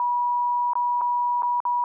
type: tone with dropouts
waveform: sine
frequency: 970 Hz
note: B5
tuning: 31 cents flat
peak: -20 dBFS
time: 0-1.84 s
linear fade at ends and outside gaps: 1 ms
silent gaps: 0.734-0.754 / 1.011-1.016 / 1.422-1.431 / 1.603-1.652 s
effects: none